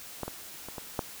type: clicks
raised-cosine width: 1 ms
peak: -18 / -21 / -26 / -23 / -14 dBFS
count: 5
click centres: 0.233 / 0.28 / 0.686 / 0.782 / 0.992 s
effects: white hiss -45 dBFS RMS until 1.2 s